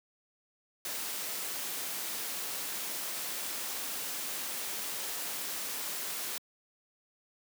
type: noise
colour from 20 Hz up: white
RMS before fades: -37 dBFS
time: 0.85-6.38 s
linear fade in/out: 2 ms
effects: high-pass 200 Hz 12 dB/octave